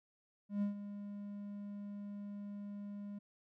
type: tone with ADSR envelope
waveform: triangle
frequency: 203.5 Hz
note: G#3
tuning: 35 cents flat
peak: -29 dBFS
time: 0.49-3.19 s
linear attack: 130 ms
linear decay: 120 ms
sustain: -12 dB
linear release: 10 ms
effects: none